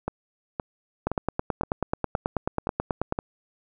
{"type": "two click trains", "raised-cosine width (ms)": 1, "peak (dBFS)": [-13, -10], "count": [7, 20], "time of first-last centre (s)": [[0.08, 3.189], [1.07, 3.124]], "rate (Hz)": [1.93, 9.25], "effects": []}